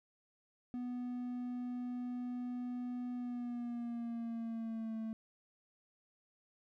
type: tone with pitch glide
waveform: triangle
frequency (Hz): 246.5 to 222.2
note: B3 to A3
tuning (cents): -3 to +17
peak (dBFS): -36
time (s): 0.74-5.13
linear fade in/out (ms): 0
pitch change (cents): -180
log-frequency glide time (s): 3.14-4.96
effects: none